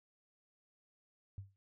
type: tone with exponential decay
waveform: sine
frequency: 98 Hz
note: G2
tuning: in tune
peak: -40 dBFS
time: 1.38-1.56 s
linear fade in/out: 0 ms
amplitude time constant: 39 ms
effects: noise-tail reverb RT60 0.1 s tail -19 dB re dry

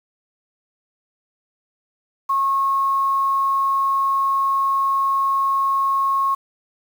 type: tone with quantisation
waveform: sine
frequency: 1090 Hz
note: C#6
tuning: 29 cents flat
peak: -16 dBFS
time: 2.29-6.35 s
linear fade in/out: 10 ms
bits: 7
effects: none

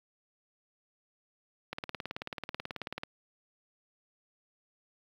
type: click train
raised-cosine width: 0.3 ms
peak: -20 dBFS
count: 25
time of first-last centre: 1.73-3.034 s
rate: 18.4 Hz
effects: high-pass 80 Hz 12 dB/octave + 9-bit

